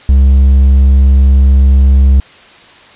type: tone with hard clipping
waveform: sine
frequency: 67.3 Hz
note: C2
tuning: 49 cents sharp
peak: -4 dBFS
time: 0.09-2.2 s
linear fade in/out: 0 ms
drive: 3 dB
effects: white hiss -38 dBFS RMS until 2.95 s + resampled to 8000 Hz